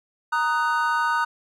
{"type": "chord", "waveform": "triangle", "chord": "D# minor", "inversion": "second", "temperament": "just", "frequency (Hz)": [933.4, 1244.5, 1493.4], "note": ["A#5", "D#6", "F#6"], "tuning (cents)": [2, 0, 16], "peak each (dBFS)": [-22, -23, -23], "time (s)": [0.32, 1.25], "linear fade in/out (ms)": 10, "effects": []}